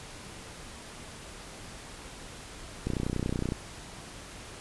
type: click train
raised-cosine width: 3 ms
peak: -17 dBFS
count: 21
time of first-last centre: 2.87-3.521 s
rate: 30.7 Hz
effects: pink hiss -45 dBFS RMS until 4.6 s + resampled to 24000 Hz